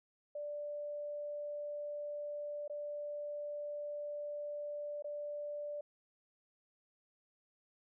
sine tone with dropouts, 587.3 Hz, D5, in tune, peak -39 dBFS, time 0.35-5.81 s, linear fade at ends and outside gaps 5 ms, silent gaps 2.679-2.697 / 5.024-5.043 s, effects none

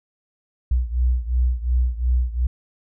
sine beating tone pair, 60.7 / 63.5 Hz, B1 / B1, -29 / +49 cents, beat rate 2.8 Hz, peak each -19 / -22 dBFS, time 0.71-2.47 s, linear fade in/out 5 ms, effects none

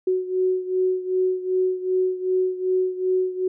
sine beating tone pair, 370 / 372.6 Hz, F#4 / F#4, 0 / +12 cents, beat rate 2.6 Hz, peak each -21 / -25 dBFS, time 0.07-3.48 s, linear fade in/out 5 ms, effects none

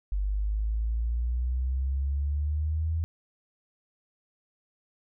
sine exponential sweep, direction up, 48.46 to 82.5 Hz, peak -25 dBFS, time 0.12-3.04 s, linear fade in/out 0 ms, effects none

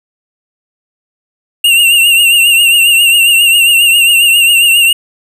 square tone with vibrato, 2781 Hz, F7, 8 cents flat, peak -5 dBFS, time 1.64-4.93 s, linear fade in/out 5 ms, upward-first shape triangle, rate 7.4 Hz, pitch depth 68 cents each way, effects none

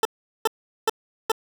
20% pulse tone bursts, 443.2 Hz, A4, 13 cents sharp, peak -12 dBFS, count 4, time 0.03-1.318 s, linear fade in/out 2 ms, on 22 ms, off 400 ms, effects none

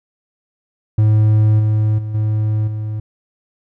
triangle tone with level steps, 107.5 Hz, A2, 40 cents flat, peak -7 / -10 / -19 / -12 / -18 dBFS, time 0.98-3 s, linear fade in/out 5 ms, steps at 1.59 / 1.98 / 2.14 / 2.67 s, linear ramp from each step 10 ms, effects none

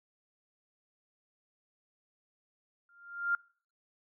sine tone with exponential growth, 1396.9 Hz, F6, in tune, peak -24 dBFS, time 2.89-3.35 s, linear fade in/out 2 ms, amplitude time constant 100 ms, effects noise-tail reverb RT60 0.5 s tail -26 dB re dry

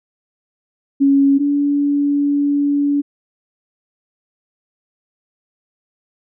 sine tone pair in turn, 277.2 / 286.3 Hz, C#4 / D4, 0 / -44 cents, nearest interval minor second, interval 56 cents, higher second, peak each -9 / -13 dBFS, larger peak first, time 1-1.39 / 1.39-3.02 s, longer second, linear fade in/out 20 ms, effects none

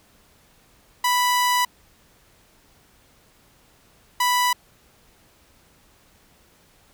sawtooth tone bursts at uneven times, 987.8 Hz, B5, in tune, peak -14 dBFS, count 2, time 1.04-1.65 / 4.2-4.53 s, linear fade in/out 5 ms, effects pink hiss -57 dBFS RMS until 6.93 s

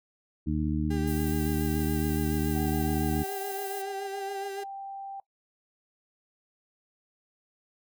harmonic tone, 76.5 Hz, D#2, 29 cents flat, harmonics 1 / 2 / 3 / 4, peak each -31 / -31 / -31 / -31 dBFS, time 0.46-3.24 s, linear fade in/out 20 ms
35% pulse tone with vibrato, 397 Hz, G4, 22 cents sharp, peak -33 dBFS, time 0.9-4.64 s, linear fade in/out 10 ms, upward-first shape sine, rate 7.1 Hz, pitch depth 32 cents each way
white high-pass noise, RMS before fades -41 dBFS, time 1.07-3.82 s, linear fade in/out 5 ms, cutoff 9500 Hz, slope 12 dB/octave
sine tone with pitch glide, 762 to 786.1 Hz, G5 to G5, -49 to +5 cents, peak -36 dBFS, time 2.55-5.2 s, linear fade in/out 2 ms, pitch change +54 cents, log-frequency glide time 3.3-4.65 s
effects noise-tail reverb RT60 0.1 s tail -20 dB re dry

